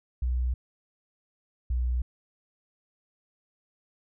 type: tone pair in turn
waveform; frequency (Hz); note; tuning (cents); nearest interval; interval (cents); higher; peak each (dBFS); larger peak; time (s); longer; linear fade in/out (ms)
sine; 62 / 61.39; B1 / B1; +7 / -10; unison; 17; first; -24; neither; 0.22-0.54 / 1.7-2.02; neither; 5
effects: none